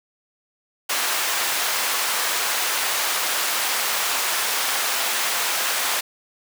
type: high-pass noise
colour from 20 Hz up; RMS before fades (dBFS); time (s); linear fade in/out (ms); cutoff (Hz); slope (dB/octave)
pink; -23; 0.89-6.01; 10; 910; 12
effects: none